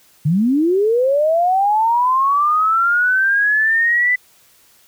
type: linear sweep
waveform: sine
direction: up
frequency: 138.59 to 2003 Hz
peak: -12 dBFS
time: 0.25-4.16 s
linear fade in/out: 10 ms
effects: white hiss -52 dBFS RMS until 4.87 s